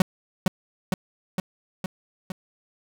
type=tone with echo; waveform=45% pulse; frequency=185.8 Hz; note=F#3; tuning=7 cents sharp; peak=-14 dBFS; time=0-0.02 s; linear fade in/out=2 ms; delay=460 ms; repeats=5; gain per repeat=-3 dB; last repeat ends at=2.32 s; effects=none

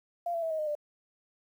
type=tone with pitch steps; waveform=sine; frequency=692 / 671.1 / 650.9 / 631.3 / 612.2 / 593.8 Hz; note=F5 / E5 / E5 / D#5 / D#5 / D5; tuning=-16 / +31 / -22 / +25 / -28 / +19 cents; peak=-29 dBFS; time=0.26-0.752 s; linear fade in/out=5 ms; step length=82 ms; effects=10-bit

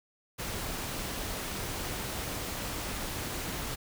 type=noise; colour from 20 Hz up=pink; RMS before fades=-36 dBFS; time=0.38-3.76 s; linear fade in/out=20 ms; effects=none

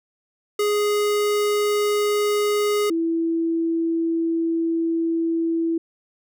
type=tone pair in turn; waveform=square / sine; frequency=415.3 / 330.4 Hz; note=G#4 / E4; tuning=0 / +4 cents; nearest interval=major third; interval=396 cents; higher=first; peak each=-19 dBFS; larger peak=neither; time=0.59-2.9 / 2.9-5.78 s; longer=second; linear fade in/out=5 ms; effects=none

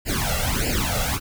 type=noise with flanger; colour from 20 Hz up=pink; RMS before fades=-23 dBFS; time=0.05-1.2 s; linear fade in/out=50 ms; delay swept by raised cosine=0.41 to 1.51 ms; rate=1.6 Hz; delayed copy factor=+1; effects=none

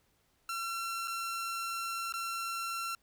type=tone with dropouts; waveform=sawtooth; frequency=1357 Hz; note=E6; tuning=50 cents sharp; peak=-31 dBFS; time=0.49-2.95 s; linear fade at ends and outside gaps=2 ms; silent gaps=1.075-1.079 / 2.124-2.138 s; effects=pink hiss -72 dBFS RMS until 3.02 s

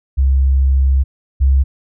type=tone pair in turn; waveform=sine; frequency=67 / 67.28 Hz; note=C2 / C2; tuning=+42 / +49 cents; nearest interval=unison; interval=7 cents; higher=second; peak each=-9 / -8 dBFS; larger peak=second; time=0.17-1.04 / 1.4-1.64 s; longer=first; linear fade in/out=20 ms; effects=none

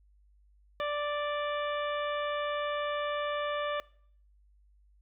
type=harmonic tone; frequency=587.3 Hz; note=D5; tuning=in tune; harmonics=1 / 2 / 3 / 4 / 5 / 6; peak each=-32 / -35 / -40 / -45 / -45 / -45 dBFS; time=0.8-3.8 s; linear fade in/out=0 ms; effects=noise-tail reverb RT60 0.6 s tail -22 dB re dry + added 50 Hz sine -60 dBFS peak until 5.01 s

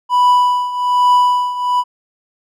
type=tone with tremolo; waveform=triangle; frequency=987.8 Hz; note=B5; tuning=in tune; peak=-5 dBFS; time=0.09-1.84 s; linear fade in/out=50 ms; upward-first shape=triangle; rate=1.2 Hz; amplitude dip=80%; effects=none

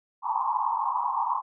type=band-pass noise; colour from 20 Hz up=pink; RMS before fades=-27 dBFS; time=0.22-1.42 s; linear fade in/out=50 ms; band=840 to 1100 Hz; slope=96 dB/octave; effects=none

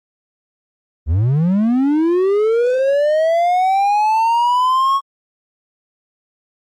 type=linear sweep; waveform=triangle; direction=up; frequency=68.4 to 1108.7 Hz; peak=-10 dBFS; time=1.06-5.01 s; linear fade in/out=50 ms; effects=Opus 32 kbps

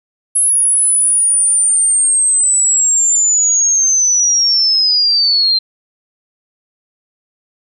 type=linear sweep; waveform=sine; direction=down; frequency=10700 to 4122 Hz; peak=-9 dBFS; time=0.35-5.59 s; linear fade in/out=10 ms; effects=none

